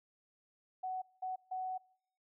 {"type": "tone bursts at uneven times", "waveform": "sine", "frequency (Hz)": 746, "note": "F#5", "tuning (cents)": 14, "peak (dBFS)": -36, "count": 3, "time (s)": [[0.83, 1.02], [1.22, 1.36], [1.51, 1.78]], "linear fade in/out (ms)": 10, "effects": ["noise-tail reverb RT60 0.7 s tail -25 dB re dry"]}